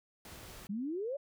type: noise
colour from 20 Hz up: pink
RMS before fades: -50 dBFS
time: 0.25-0.67 s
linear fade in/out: 2 ms
type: exponential sweep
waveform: sine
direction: up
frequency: 190 to 587.3 Hz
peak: -34 dBFS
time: 0.69-1.17 s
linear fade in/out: 10 ms
effects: none